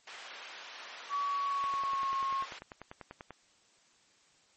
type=band-pass noise; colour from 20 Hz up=white; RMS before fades=-48 dBFS; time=0.07-2.59 s; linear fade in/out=5 ms; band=660 to 3000 Hz; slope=12 dB/octave
type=tone with pitch glide; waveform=sine; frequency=1135 to 1085.6 Hz; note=C#6 to C#6; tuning=+41 to -36 cents; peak=-30 dBFS; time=1.09-2.46 s; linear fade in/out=50 ms; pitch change=-77 cents; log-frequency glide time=1.19-2.15 s
type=click train; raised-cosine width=0.5 ms; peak=-29 dBFS; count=18; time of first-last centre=1.64-3.307 s; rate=10.2 Hz
effects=white hiss -66 dBFS RMS until 4.56 s + MP3 32 kbps

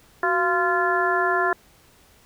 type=harmonic tone with a mistuned harmonic; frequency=346.1 Hz; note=F4; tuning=16 cents flat; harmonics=1 / 2 / 3 / 4 / 5; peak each=-25 / -25 / -25 / -25 / -25 dBFS; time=0.23-1.53 s; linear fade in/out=2 ms; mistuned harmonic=1; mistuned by=+120 cents; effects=pink hiss -55 dBFS RMS until 2.25 s

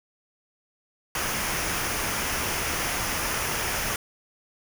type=noise with comb filter; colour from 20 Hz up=pink; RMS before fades=-28 dBFS; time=1.15-3.96 s; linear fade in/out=2 ms; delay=0.25 ms; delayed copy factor=-0.5; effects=none

